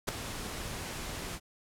pink noise with ADSR envelope, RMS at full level -28 dBFS, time 0.07-1.4 s, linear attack 18 ms, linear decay 4 ms, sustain -11 dB, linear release 52 ms, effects low-pass 12000 Hz 12 dB/octave

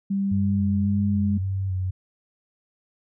sine tone with pitch glide, 196.8 to 203.5 Hz, G3 to G#3, +7 to -35 cents, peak -21 dBFS, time 0.1-1.38 s, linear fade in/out 10 ms, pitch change +58 cents, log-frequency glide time 0.23-1.09 s
sine tone with vibrato, 94.6 Hz, F#2, 39 cents sharp, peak -23 dBFS, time 0.31-1.91 s, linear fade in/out 10 ms, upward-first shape square, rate 1.8 Hz, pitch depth 32 cents each way
effects none

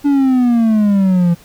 triangle exponential sweep, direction down, 290 to 168.9 Hz, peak -7 dBFS, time 0.04-1.35 s, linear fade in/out 20 ms, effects pink hiss -44 dBFS RMS until 1.44 s

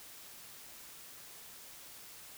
silence, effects white hiss -52 dBFS RMS until 2.37 s

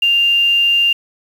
sine tone with quantisation, 2794 Hz, F7, in tune, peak -10 dBFS, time 0.02-0.93 s, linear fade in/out 5 ms, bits 6, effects none

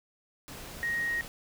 sine tone in noise, 1876 Hz, A#6, 11 cents sharp, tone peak -28 dBFS, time 0.83-1.21 s, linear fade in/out 0 ms, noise pink, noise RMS -44 dBFS, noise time 0.48-1.28 s, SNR +13 dB, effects none

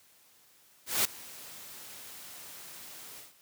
white noise with ADSR envelope, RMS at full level -25 dBFS, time 0.86-3.34 s, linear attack 190 ms, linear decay 4 ms, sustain -22 dB, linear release 160 ms, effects white hiss -62 dBFS RMS until 3.41 s + high-pass 80 Hz 12 dB/octave

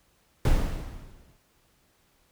brown noise with exponential decay, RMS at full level -19 dBFS, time 0.45-1.37 s, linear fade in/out 2 ms, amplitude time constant 200 ms, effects pink hiss -66 dBFS RMS until 2.31 s

